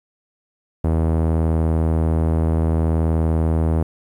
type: tone with low-pass filter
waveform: sawtooth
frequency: 80.6 Hz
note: E2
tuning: 38 cents flat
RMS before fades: -18 dBFS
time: 0.84-3.83 s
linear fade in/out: 5 ms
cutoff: 720 Hz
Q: 0.79
effects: 9-bit